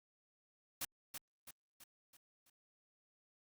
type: noise with echo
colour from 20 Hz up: white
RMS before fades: -40 dBFS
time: 0.81-0.85 s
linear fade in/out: 5 ms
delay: 330 ms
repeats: 5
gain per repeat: -6 dB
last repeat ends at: 2.5 s
effects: Opus 48 kbps